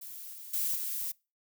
violet noise with level steps, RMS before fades -44 / -46 / -31 / -35 dBFS, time 0.01-1.12 s, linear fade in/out 10 ms, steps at 0.33 / 0.53 / 0.75 s, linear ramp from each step 10 ms, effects noise-tail reverb RT60 0.3 s tail -25 dB re dry

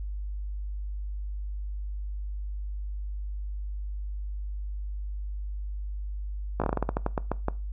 slowing click train, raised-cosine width 1 ms, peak -12 dBFS, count 14, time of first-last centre 6.6-7.484 s, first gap 17 ms, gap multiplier 1.21, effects noise-tail reverb RT60 0.3 s tail -20 dB re dry + added 50 Hz sine -31 dBFS peak until 7.72 s

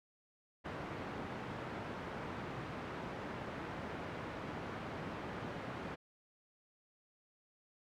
pink band-pass noise, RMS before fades -44 dBFS, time 0.64-5.96 s, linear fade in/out 20 ms, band 110 to 1800 Hz, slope 12 dB/octave, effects none

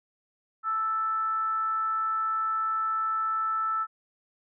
sine tone with frequency modulation, 1318.5 Hz, E6, in tune, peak -25 dBFS, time 0.63-3.87 s, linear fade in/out 50 ms, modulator 443 Hz, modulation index 0.21, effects none

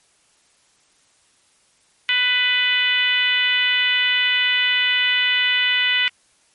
sine tone with frequency modulation, 2489 Hz, D#7, in tune, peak -15 dBFS, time 2.09-6.08 s, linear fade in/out 0 ms, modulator 500 Hz, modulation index 1.7, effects white hiss -59 dBFS RMS until 6.54 s + MP3 48 kbps

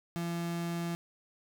35% pulse tone, 170.1 Hz, F3, 45 cents flat, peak -31 dBFS, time 0.16-0.95 s, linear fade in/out 0 ms, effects none

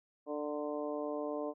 harmonic tone with a mistuned harmonic, 148.3 Hz, D3, 17 cents sharp, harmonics 2 / 3 / 4 / 5 / 6 / 7, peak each -40 / -40 / -39 / -47 / -51 / -47 dBFS, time 0.26-1.54 s, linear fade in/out 50 ms, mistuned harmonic 6, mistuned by +20 cents, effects none

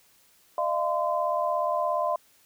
sine tone cluster, 608 / 685 / 1027 Hz, D#5 / F5 / C6, -40 / -34 / -33 cents, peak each -28 dBFS, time 0.58-2.16 s, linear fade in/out 2 ms, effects white hiss -61 dBFS RMS until 2.45 s

